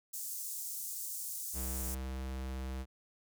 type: high-pass noise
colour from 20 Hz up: pink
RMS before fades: -41 dBFS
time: 0.13-1.95 s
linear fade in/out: 10 ms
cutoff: 6900 Hz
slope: 24 dB/octave
type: tone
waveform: square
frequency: 65.41 Hz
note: C2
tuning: in tune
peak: -38 dBFS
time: 1.53-2.86 s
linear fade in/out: 50 ms
effects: none